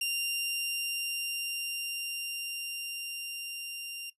sawtooth tone with level ramp, 2782 Hz, F7, 7 cents flat, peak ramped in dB -25 to -34 dBFS, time 0.01-4.1 s, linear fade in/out 5 ms, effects noise-tail reverb RT60 0.1 s tail -19 dB re dry + resampled to 32000 Hz

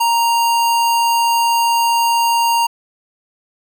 square tone, 932.3 Hz, A#5, in tune, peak -13 dBFS, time 0-2.67 s, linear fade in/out 10 ms, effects none

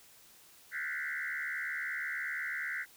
sine tone with frequency modulation, 1760 Hz, A6, in tune, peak -34 dBFS, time 0.71-2.86 s, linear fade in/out 50 ms, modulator 74.2 Hz, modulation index 4.1, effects white hiss -59 dBFS RMS until 2.96 s

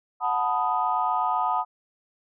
sine chord, B dominant seventh, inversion second, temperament equal with one note detuned, 731.9 / 880 / 987.8 / 1244.5 Hz, F#5 / A5 / B5 / D#6, -19 / 0 / 0 / 0 cents, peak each -27 dBFS, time 0.2-1.65 s, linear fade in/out 50 ms, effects tanh soft clip ceiling -11 dBFS

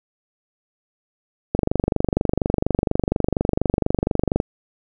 click train, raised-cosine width 2 ms, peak -4 dBFS, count 70, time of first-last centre 1.55-4.401 s, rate 24.2 Hz, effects none

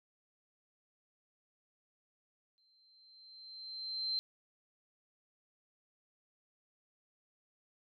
sine tone with exponential growth, 4117 Hz, C8, 29 cents flat, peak -31 dBFS, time 2.58-4.19 s, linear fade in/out 0 ms, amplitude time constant 350 ms, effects none

